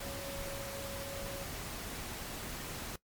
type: tone in noise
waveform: sine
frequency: 554.4 Hz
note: C#5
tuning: in tune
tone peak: -43 dBFS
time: 0.02-1.44 s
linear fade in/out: 5 ms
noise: pink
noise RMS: -42 dBFS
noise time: 0-2.96 s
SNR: -4 dB
effects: noise-tail reverb RT60 0.1 s tail -19 dB re dry + MP3 96 kbps